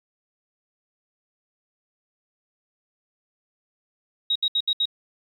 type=tone bursts; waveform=sine; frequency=3800 Hz; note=A#7; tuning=33 cents sharp; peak=-19 dBFS; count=5; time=4.3-4.856 s; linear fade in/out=5 ms; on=56 ms; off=69 ms; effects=9-bit